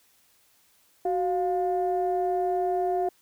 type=tone pair together; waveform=sine; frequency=371.6 / 704 Hz; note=F#4 / F5; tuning=+7 / +14 cents; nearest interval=major seventh; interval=1107 cents; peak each=-25 dBFS; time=1.05-3.09 s; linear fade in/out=5 ms; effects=tanh soft clip ceiling -17 dBFS + white hiss -63 dBFS RMS until 3.21 s